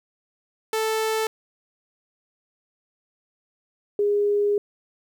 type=tone pair in turn; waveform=sawtooth / sine; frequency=440 / 410.4 Hz; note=A4 / G#4; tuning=0 / -21 cents; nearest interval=minor second; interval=121 cents; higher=first; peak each=-18 dBFS; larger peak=neither; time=0.73-1.27 / 3.99-4.58 s; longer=second; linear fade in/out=2 ms; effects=10-bit